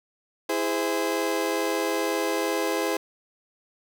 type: chord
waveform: 30% pulse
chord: E augmented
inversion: none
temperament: just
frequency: 329.6 / 412 / 515 Hz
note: E4 / G#4 / B#4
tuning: 0 / -14 / -28 cents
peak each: -26 dBFS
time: 0.49-2.97 s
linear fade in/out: 5 ms
effects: none